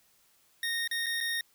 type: tone with dropouts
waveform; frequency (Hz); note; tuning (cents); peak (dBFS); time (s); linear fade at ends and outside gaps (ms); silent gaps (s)
25% pulse; 1853; A#6; -11; -26; 0.63-1.41; 2; 0.876-0.912 / 1.061-1.065 / 1.205-1.209
effects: white hiss -66 dBFS RMS until 1.54 s